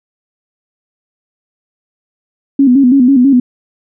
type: tone with vibrato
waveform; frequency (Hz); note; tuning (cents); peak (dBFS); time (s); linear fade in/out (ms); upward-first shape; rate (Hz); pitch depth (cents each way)
sine; 261.6; C4; 0; -4; 2.59-3.4; 5; square; 6.1; 95
effects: none